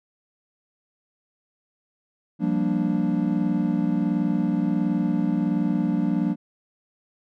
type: chord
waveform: triangle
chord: G minor seventh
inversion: third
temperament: equal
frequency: 174.61 / 196 / 233.1 / 293.7 Hz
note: F3 / G3 / Bb3 / D4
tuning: 0 / 0 / 0 / 0 cents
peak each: -24 dBFS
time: 2.39-6.36 s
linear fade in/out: 50 ms
effects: none